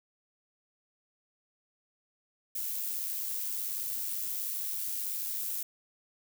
violet noise with amplitude modulation, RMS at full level -33 dBFS, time 2.55-5.63 s, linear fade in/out 5 ms, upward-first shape sine, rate 98.6 Hz, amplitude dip 40%, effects none

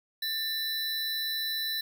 square tone pair together, 1783 / 3975 Hz, A6 / B7, +22 / +10 cents, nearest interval octave + major second, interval 1388 cents, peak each -37 / -31 dBFS, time 0.22-1.81 s, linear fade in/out 5 ms, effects none

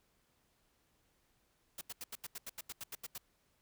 white noise bursts, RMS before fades -44 dBFS, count 13, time 1.78-3.18 s, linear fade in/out 5 ms, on 32 ms, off 82 ms, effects pink hiss -75 dBFS RMS until 3.61 s

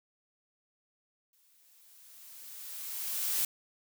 blue noise with exponential growth, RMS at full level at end -29 dBFS, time 1.33-3.45 s, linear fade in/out 2 ms, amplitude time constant 460 ms, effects none

